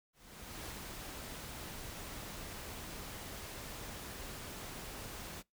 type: noise with ADSR envelope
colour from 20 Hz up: pink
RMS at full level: -44 dBFS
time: 0.13-5.43 s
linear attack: 580 ms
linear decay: 21 ms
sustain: -2 dB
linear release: 37 ms
effects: noise-tail reverb RT60 0.2 s tail -26 dB re dry